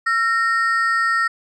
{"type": "ring-modulated tone", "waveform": "triangle", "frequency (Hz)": 1600, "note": "G6", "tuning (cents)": 35, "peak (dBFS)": -11, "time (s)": [0.06, 1.28], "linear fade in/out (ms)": 10, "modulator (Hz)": 250, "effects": ["resampled to 24000 Hz"]}